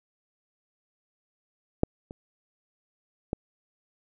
clicks, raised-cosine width 2 ms, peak -7 / -26 / -14 dBFS, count 3, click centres 1.834 / 2.109 / 3.331 s, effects none

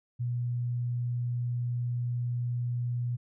sine tone, 121.4 Hz, B2, 29 cents flat, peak -28 dBFS, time 0.19-3.17 s, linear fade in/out 20 ms, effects none

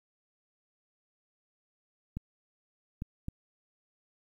clicks, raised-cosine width 5 ms, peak -23 dBFS, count 3, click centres 2.17 / 3.021 / 3.284 s, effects 10-bit

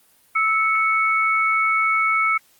sine tone pair together, 1308.2 / 2215 Hz, E6 / C#7, -14 / -2 cents, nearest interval major sixth, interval 912 cents, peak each -19 dBFS, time 0.35-2.38 s, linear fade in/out 10 ms, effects white hiss -57 dBFS RMS until 2.59 s + Opus 32 kbps

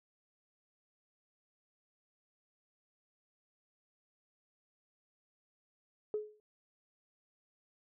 sine tone with exponential decay, 424.4 Hz, G#4, 38 cents sharp, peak -29 dBFS, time 6.14-6.4 s, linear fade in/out 1 ms, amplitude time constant 55 ms, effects tanh soft clip ceiling -25 dBFS

